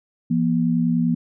sine tone pair together, 169.71 / 240 Hz, F3 / B3, -49 / -49 cents, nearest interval tritone, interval 600 cents, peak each -20 / -19 dBFS, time 0.3-1.15 s, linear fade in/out 10 ms, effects none

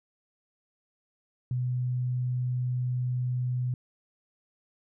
sine tone, 125.1 Hz, B2, 23 cents sharp, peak -26 dBFS, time 1.51-3.74 s, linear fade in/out 2 ms, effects none

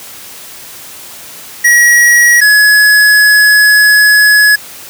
square tone pair in turn, 1910 / 1690.5 Hz, A#6 / G#6, +42 / +30 cents, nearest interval major second, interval 212 cents, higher first, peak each -4 dBFS, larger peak neither, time 1.64-2.41 / 2.41-4.56 s, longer second, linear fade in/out 10 ms, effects white hiss -30 dBFS RMS until 4.89 s + high-pass 60 Hz 12 dB/octave

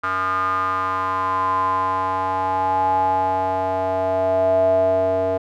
square tone with band-pass filter sweep, 93.8 Hz, F#2, 24 cents sharp, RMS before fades -20 dBFS, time 0.03-5.38 s, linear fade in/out 10 ms, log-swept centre 1300 to 590 Hz, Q 9.1, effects none

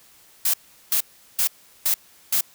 blue noise bursts, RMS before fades -20 dBFS, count 5, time 0.45-2.41 s, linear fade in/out 5 ms, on 88 ms, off 380 ms, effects white hiss -53 dBFS RMS until 2.54 s

